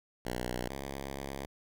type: tone pair in turn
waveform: 5% pulse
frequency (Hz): 61.4 / 68.54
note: B1 / C#2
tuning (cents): -9 / -19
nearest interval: major second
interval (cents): 190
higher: second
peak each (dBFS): -23 / -27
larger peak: first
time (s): 0.25-0.69 / 0.69-1.46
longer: second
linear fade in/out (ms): 5
effects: none